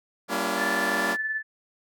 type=chord; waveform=10% pulse; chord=G diminished seventh; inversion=none; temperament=just; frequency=196 / 235.2 / 282.2 / 338.7 Hz; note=G3 / Bb3 / Db4 / Fb4; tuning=0 / +16 / +31 / +47 cents; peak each=-23 dBFS; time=0.28-1.17 s; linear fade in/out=50 ms
type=tone with tremolo; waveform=sine; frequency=1748 Hz; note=A6; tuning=12 cents flat; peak=-24 dBFS; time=0.56-1.43 s; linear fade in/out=50 ms; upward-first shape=sine; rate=19 Hz; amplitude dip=45%
effects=none